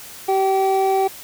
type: tone pair together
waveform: triangle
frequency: 385.7 / 770 Hz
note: G4 / G5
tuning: -28 / -31 cents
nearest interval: octave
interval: 1197 cents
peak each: -16 dBFS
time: 0.28-1.08 s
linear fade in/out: 10 ms
effects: white hiss -38 dBFS RMS until 1.23 s